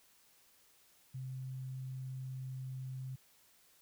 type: tone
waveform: sine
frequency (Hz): 130.5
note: C3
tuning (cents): -4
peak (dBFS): -40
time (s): 1.14-3.16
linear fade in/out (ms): 10
effects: white hiss -67 dBFS RMS until 3.81 s